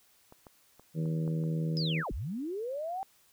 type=clicks; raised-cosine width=1 ms; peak=-37 / -35 / -39 / -40 / -34 / -40 dBFS; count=6; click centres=0.324 / 0.468 / 0.796 / 1.057 / 1.278 / 1.438 s
type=harmonic tone; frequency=80 Hz; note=D#2; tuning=49 cents sharp; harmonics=2 / 3 / 4 / 5 / 6 / 7; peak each=-29 / -43 / -42 / -46 / -43 / -49 dBFS; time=0.94-2.04 s; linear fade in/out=50 ms
type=linear two-way sweep; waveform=sine; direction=down then up; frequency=5180 to 31.73 to 790 Hz; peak=-33 dBFS; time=1.77-3.03 s; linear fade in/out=0 ms; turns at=2.12 s
effects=white hiss -65 dBFS RMS until 3.32 s